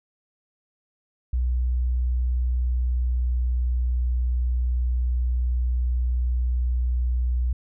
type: tone with pitch glide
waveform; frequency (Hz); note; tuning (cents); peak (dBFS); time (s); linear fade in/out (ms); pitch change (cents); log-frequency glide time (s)
sine; 61.74 to 61.35; B1 to B1; 0 to -11; -20; 1.33-7.53; 5; -11; 2.47-3.53
effects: none